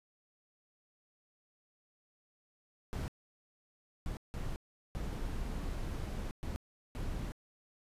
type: noise bursts at uneven times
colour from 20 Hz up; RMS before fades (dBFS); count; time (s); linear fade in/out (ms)
brown; -38; 6; 2.93-3.08 / 4.06-4.17 / 4.34-4.56 / 4.95-6.31 / 6.43-6.56 / 6.95-7.32; 0
effects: resampled to 32000 Hz